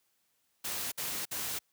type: noise bursts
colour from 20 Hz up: white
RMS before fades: -36 dBFS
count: 3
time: 0.64-1.59 s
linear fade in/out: 10 ms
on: 280 ms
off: 55 ms
effects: white hiss -75 dBFS RMS until 1.72 s + high-pass 60 Hz 12 dB/octave